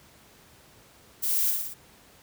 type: noise with echo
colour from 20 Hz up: violet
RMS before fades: -27 dBFS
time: 1.22-1.52 s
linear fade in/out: 20 ms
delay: 56 ms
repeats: 4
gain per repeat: -3 dB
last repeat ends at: 1.744 s
effects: pink hiss -55 dBFS RMS until 2.22 s + high-pass 60 Hz 12 dB/octave